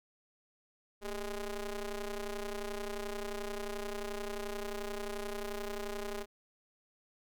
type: ring-modulated tone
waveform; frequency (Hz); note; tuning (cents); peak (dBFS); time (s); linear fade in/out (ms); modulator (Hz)
sawtooth; 207.7; G#3; 0; -30; 1.01-6.26; 50; 192
effects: none